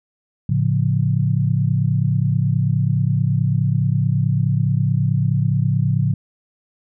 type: chord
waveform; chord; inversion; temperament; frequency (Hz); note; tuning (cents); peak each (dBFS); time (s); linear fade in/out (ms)
sine; A augmented; none; equal with one note detuned; 110 / 139.39 / 174.61; A2 / C#3 / E#3; 0 / +10 / 0; -19 / -18 / -22; 0.49-6.14; 5
effects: none